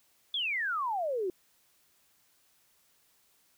sine exponential sweep, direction down, 3520 to 350 Hz, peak -29 dBFS, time 0.34-1.3 s, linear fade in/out 2 ms, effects white hiss -68 dBFS RMS until 3.57 s

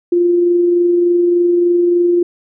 sine tone with amplitude modulation, 349.2 Hz, F4, in tune, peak -8 dBFS, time 0.12-2.23 s, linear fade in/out 5 ms, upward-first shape sine, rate 23.4 Hz, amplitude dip 25%, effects none

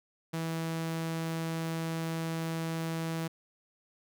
sawtooth tone, 163.4 Hz, E3, 15 cents flat, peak -28 dBFS, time 0.33-3.28 s, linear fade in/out 10 ms, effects none

